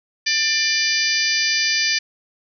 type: harmonic tone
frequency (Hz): 594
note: D5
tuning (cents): +20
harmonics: 3 / 4 / 5 / 6 / 7 / 8 / 9 / 10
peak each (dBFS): -24 / -23 / -30 / -29 / -30 / -21 / -30 / -26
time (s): 0.26-1.99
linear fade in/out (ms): 10
effects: none